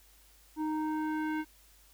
square tone with low-pass filter sweep, 310 Hz, D#4, 6 cents flat, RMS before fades -33 dBFS, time 0.56-1.45 s, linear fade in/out 50 ms, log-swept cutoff 790 to 2000 Hz, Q 1.7, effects added 50 Hz sine -62 dBFS peak until 1.93 s + white hiss -62 dBFS RMS until 1.93 s

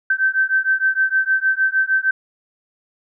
sine beating tone pair, 1545 / 1551.5 Hz, G6 / G6, -26 / -18 cents, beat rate 6.5 Hz, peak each -18 dBFS, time 0.1-2.11 s, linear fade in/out 5 ms, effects none

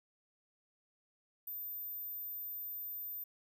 sine tone, 13790 Hz, A9, 36 cents flat, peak -40 dBFS, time 1.47-3.24 s, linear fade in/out 5 ms, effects none

